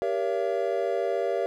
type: chord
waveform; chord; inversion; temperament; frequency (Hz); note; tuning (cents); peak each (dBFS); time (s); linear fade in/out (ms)
triangle; G diminished seventh; none; just; 392 / 470.4 / 564.5 / 677.4; G4 / Bb4 / Db5 / Fb5; 0 / +16 / +31 / +47; -28; 0.02-1.46; 0
effects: none